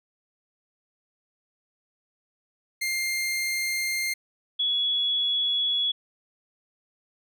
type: tone pair in turn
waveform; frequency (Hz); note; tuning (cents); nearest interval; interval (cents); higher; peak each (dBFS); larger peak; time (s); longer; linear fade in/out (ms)
sawtooth / sine; 2109 / 3376; C7 / G#7; +13 / +28; minor sixth; 815; second; -22; neither; 2.81-4.14 / 4.59-5.92; neither; 10
effects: none